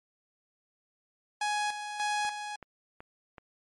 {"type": "tone with tremolo", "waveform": "sawtooth", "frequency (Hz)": 835, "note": "G#5", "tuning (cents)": 9, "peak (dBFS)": -24, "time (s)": [1.41, 2.56], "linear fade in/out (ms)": 5, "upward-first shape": "square", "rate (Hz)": 1.7, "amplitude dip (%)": 60}
{"type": "click train", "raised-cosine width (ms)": 0.5, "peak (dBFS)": -30, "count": 4, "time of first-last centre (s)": [2.25, 3.382], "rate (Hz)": 2.65}
{"effects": ["low-pass 10000 Hz 12 dB/octave", "MP3 48 kbps"]}